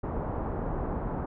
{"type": "low-pass noise", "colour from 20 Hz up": "pink", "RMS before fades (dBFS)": -32, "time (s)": [0.03, 1.26], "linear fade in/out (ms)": 10, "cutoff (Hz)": 1100, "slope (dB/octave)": 24, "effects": []}